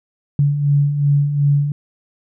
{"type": "beating tone pair", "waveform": "sine", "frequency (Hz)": [141.2, 143.9], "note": ["C#3", "D3"], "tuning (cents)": [32, -35], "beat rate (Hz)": 2.7, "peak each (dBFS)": [-21, -13], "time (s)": [0.39, 1.72], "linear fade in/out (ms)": 2, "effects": []}